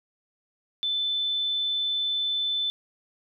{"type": "tone", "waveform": "sine", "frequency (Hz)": 3520, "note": "A7", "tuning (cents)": 0, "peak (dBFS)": -24, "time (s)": [0.83, 2.7], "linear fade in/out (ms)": 0, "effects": []}